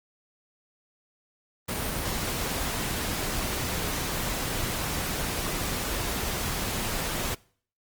pink noise, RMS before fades -30 dBFS, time 1.68-7.35 s, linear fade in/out 10 ms, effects noise-tail reverb RT60 0.5 s tail -23 dB re dry + Opus 32 kbps

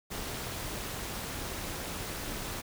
pink noise with amplitude modulation, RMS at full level -35 dBFS, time 0.1-2.62 s, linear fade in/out 20 ms, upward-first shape sine, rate 263 Hz, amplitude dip 60%, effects none

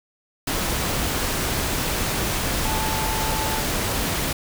sine tone in noise, 877 Hz, A5, 6 cents flat, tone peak -28 dBFS, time 2.65-3.61 s, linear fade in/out 5 ms, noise pink, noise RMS -24 dBFS, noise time 0.47-4.33 s, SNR -7 dB, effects none

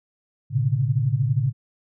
sine tone cluster, 111.9 / 129 / 141.4 Hz, A2 / C3 / C#3, +30 / -24 / +35 cents, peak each -23 dBFS, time 0.5-1.53 s, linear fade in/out 50 ms, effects none

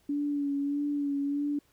sine tone with vibrato, 285.8 Hz, D4, 47 cents flat, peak -27 dBFS, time 0.09-1.59 s, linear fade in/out 5 ms, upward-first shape sine, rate 1.6 Hz, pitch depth 29 cents each way, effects pink hiss -67 dBFS RMS until 1.72 s

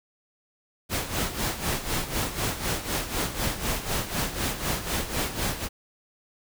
pink noise with tremolo, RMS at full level -26 dBFS, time 0.89-5.69 s, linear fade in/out 50 ms, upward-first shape sine, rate 4 Hz, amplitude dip 70%, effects none

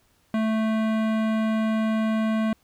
sine tone with hard clipping, 220 Hz, A3, in tune, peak -23 dBFS, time 0.34-2.53 s, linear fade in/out 2 ms, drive 18 dB, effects pink hiss -64 dBFS RMS until 2.63 s

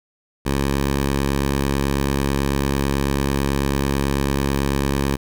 10% pulse tone, 69.1 Hz, C#2, 5 cents flat, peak -10 dBFS, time 0.45-5.17 s, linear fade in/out 20 ms, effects none

